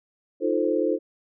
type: chord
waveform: sine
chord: F dominant seventh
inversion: third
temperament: equal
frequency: 311.1 / 349.2 / 440 / 523.3 Hz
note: Eb4 / F4 / A4 / C5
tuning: 0 / 0 / 0 / 0 cents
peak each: -26 dBFS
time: 0.4-0.99 s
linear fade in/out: 50 ms
effects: none